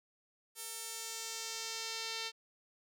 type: tone with band-pass filter sweep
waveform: sawtooth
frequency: 450 Hz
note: A4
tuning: 39 cents sharp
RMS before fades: -42 dBFS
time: 0.55-2.32 s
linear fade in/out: 50 ms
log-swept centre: 10000 to 4000 Hz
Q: 1.5
effects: none